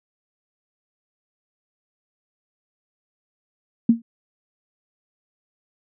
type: tone with exponential decay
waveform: sine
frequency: 231 Hz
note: A#3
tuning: 16 cents flat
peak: -7 dBFS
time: 3.89-4.02 s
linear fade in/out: 5 ms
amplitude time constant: 27 ms
effects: none